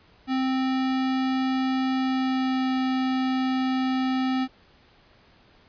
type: tone with pitch glide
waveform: square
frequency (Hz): 261.6 to 259.9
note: C4 to C4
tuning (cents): 0 to -11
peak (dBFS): -23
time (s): 0.27-4.48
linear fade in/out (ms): 50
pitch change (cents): -11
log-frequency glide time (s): 1.95-2.74
effects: pink hiss -57 dBFS RMS until 5.68 s + resampled to 11025 Hz